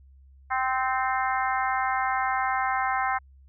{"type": "harmonic tone with a mistuned harmonic", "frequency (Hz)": 259.8, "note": "C4", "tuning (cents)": -12, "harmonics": [3, 4, 5, 6, 7, 8], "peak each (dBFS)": [-27, -29, -31, -33, -34, -35], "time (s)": [0.5, 3.19], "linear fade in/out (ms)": 20, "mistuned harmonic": 8, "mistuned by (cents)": 24, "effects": ["added 67 Hz sine -50 dBFS peak until 3.48 s"]}